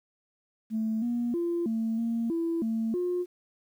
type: tone with pitch steps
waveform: sine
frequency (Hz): 220.5 / 239 / 342.9 / 224.5 / 230.7 / 333.2 / 224.6 / 356.9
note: A3 / A#3 / F4 / A3 / A#3 / E4 / A3 / F4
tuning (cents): +4 / +43 / -32 / +35 / -18 / +19 / +36 / +38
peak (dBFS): -25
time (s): 0.7-3.26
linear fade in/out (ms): 50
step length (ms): 320
effects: tanh soft clip ceiling -22 dBFS + 10-bit